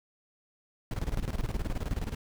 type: noise with tremolo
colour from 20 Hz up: brown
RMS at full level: -30 dBFS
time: 0.91-2.15 s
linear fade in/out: 2 ms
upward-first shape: square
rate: 19 Hz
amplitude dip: 75%
effects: none